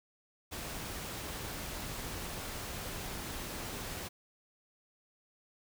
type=noise; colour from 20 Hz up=pink; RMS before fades=-41 dBFS; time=0.51-4.09 s; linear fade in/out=20 ms; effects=none